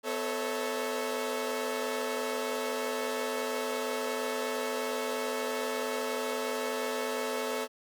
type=tone cluster; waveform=sawtooth; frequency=251.6 / 440.5 / 509 / 552 / 645 Hz; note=B3 / A4 / C5 / C#5 / E5; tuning=+32 / +2 / -48 / -7 / -38 cents; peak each=-36 / -30 / -39 / -33 / -36 dBFS; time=0.03-7.68 s; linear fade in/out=50 ms; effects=none